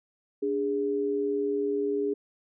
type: tone pair together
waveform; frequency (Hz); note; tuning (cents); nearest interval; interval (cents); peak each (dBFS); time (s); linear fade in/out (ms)
sine; 290 / 410.4; D4 / G#4; -22 / -21; tritone; 601; -31 / -26; 0.42-2.14; 10
effects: none